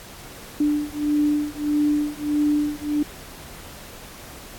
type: beating tone pair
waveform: sine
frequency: 295.2 / 296.8 Hz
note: D4 / D4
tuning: +9 / +18 cents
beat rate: 1.6 Hz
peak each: -22 dBFS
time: 0.6-3.03 s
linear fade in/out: 5 ms
effects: pink hiss -41 dBFS RMS until 4.58 s + AAC 64 kbps